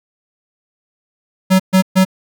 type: tone bursts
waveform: square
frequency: 188 Hz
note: F#3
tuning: 28 cents sharp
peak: -8 dBFS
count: 3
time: 1.5-2.051 s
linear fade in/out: 20 ms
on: 97 ms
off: 130 ms
effects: none